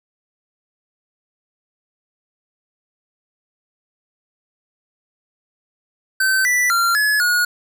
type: tone with pitch steps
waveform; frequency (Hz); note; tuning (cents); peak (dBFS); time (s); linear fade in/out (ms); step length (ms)
square; 1540 / 1973 / 1379 / 1701 / 1447; G6 / B6 / F6 / G#6 / F#6; -31 / -2 / -22 / +41 / -39; -15; 6.2-7.45; 5; 250
effects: none